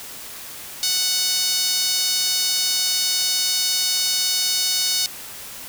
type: tone with high-pass filter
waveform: sawtooth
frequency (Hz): 740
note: F#5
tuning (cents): 0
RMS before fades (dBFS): -21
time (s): 0.83-5.06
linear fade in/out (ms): 0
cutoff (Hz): 4500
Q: 2.2
effects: white hiss -36 dBFS RMS until 5.68 s